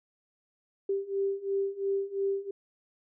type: beating tone pair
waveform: sine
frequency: 392 / 394.9 Hz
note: G4 / G4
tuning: 0 / +13 cents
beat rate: 2.9 Hz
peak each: -32 / -30 dBFS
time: 0.89-2.51 s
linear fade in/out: 5 ms
effects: none